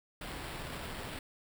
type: noise with sample-and-hold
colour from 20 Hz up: pink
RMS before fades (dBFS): -42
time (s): 0.21-1.19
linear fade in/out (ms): 2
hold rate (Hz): 6300
effects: none